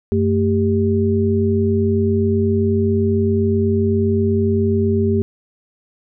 sine tone cluster, 94.7 / 222.3 / 394 Hz, F#2 / A3 / G4, +41 / +18 / +9 cents, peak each -18 dBFS, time 0.12-5.22 s, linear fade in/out 0 ms, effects none

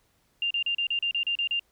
sine tone bursts, 2794 Hz, F7, in tune, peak -24 dBFS, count 10, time 0.42-1.595 s, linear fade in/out 2 ms, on 86 ms, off 35 ms, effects pink hiss -68 dBFS RMS until 1.71 s

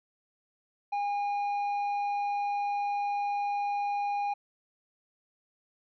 sine tone with tanh clipping, 814 Hz, G#5, 35 cents flat, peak -29 dBFS, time 0.92-4.34 s, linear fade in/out 10 ms, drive 6 dB, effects none

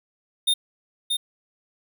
square tone with echo, 3643 Hz, A#7, 41 cents flat, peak -18 dBFS, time 0.47-0.54 s, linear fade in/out 10 ms, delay 630 ms, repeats 1, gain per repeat -4 dB, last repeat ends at 1.17 s, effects none

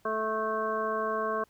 harmonic tone with a mistuned harmonic, 218.4 Hz, A3, 13 cents flat, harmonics 1 / 2 / 3 / 5 / 6 / 7, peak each -40 / -33 / -34 / -31 / -43 / -38 dBFS, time 0.05-1.44 s, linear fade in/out 5 ms, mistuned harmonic 7, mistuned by +22 cents, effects pink hiss -66 dBFS RMS until 1.49 s

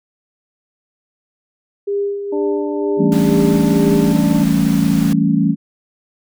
sine tone with tremolo, 402.7 Hz, G4, 47 cents sharp, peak -15 dBFS, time 1.87-4.13 s, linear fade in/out 10 ms, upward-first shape sine, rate 2.1 Hz, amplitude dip 55%
harmonic tone, 295.7 Hz, D4, 12 cents sharp, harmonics 1 / 2 / 3, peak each -21 / -27 / -31 dBFS, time 2.32-4.44 s, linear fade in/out 10 ms
sine chord, A dominant seventh, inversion second, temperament equal with one note detuned, 164.81 / 196 / 221.3 / 277.2 Hz, E3 / G3 / A3 / C#4, 0 / 0 / +10 / 0 cents, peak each -17 dBFS, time 2.97-5.56 s, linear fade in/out 50 ms
pink noise, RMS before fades -29 dBFS, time 3.12-5.13 s, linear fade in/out 0 ms
effects none

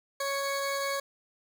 20% pulse tone pair together, 554.4 / 2223 Hz, C#5 / C#7, 0 / +4 cents, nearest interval 2 octaves, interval 2404 cents, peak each -25 / -32 dBFS, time 0.2-1 s, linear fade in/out 5 ms, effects none

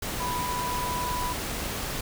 sine tone in noise, 988 Hz, B5, in tune, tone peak -29 dBFS, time 0.2-1.33 s, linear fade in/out 5 ms, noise pink, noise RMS -32 dBFS, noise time 0.02-2.01 s, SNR 0 dB, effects none

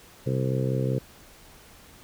harmonic tone, 65.3 Hz, C2, 3 cents flat, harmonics 2 / 3 / 4 / 5 / 6 / 7 / 8, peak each -25 / -33 / -35 / -36 / -35 / -33 / -34 dBFS, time 0.26-0.99 s, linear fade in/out 10 ms, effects pink hiss -51 dBFS RMS until 2.03 s

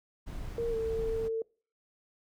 brown noise, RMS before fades -39 dBFS, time 0.26-1.29 s, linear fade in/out 20 ms
sine tone with pitch glide, 465.4 to 449 Hz, A#4 to A4, -3 to +35 cents, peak -29 dBFS, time 0.58-1.42 s, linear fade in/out 2 ms, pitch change -62 cents, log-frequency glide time 0.7-0.75 s
effects noise-tail reverb RT60 0.4 s tail -24 dB re dry

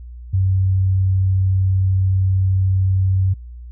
sine tone, 94.8 Hz, F#2, 43 cents sharp, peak -13 dBFS, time 0.33-3.34 s, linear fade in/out 10 ms, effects added 60 Hz sine -32 dBFS peak until 3.71 s

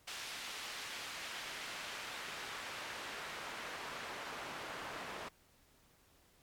pink noise with band-pass filter sweep, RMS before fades -45 dBFS, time 0.07-5.29 s, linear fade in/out 10 ms, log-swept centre 3300 to 1100 Hz, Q 0.7, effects pink hiss -68 dBFS RMS until 6.42 s + MP3 96 kbps

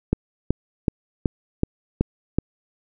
click train, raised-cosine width 3 ms, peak -5 dBFS, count 7, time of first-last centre 0.13-2.386 s, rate 2.66 Hz, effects none

